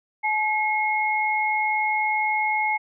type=tone pair together; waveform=sine; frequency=856.1 / 2161 Hz; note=A5 / C#7; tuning=-48 / -45 cents; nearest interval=octave + major third; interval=1603 cents; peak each=-23 dBFS; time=0.23-2.78 s; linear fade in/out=20 ms; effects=none